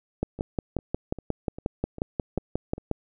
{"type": "two click trains", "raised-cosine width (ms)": 2, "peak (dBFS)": [-24, -12], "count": [7, 16], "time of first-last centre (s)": [[0.39, 2.78], [0.23, 2.913]], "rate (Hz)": [2.51, 5.59], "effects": []}